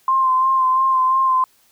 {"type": "tone with vibrato", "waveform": "sine", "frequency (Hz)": 1046.5, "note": "C6", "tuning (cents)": 0, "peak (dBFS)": -13, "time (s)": [0.08, 1.44], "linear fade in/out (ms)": 2, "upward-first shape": "sine", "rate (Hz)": 2.9, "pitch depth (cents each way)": 26, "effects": ["white hiss -57 dBFS RMS until 1.71 s"]}